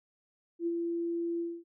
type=tone with ADSR envelope; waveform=sine; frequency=339.2 Hz; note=E4; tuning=50 cents sharp; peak=-27 dBFS; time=0.59-1.64 s; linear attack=76 ms; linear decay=42 ms; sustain=-3 dB; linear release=240 ms; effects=none